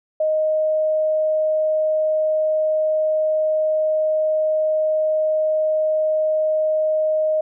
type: tone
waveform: sine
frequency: 622.3 Hz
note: D#5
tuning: in tune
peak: -16 dBFS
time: 0.2-7.41 s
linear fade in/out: 5 ms
effects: none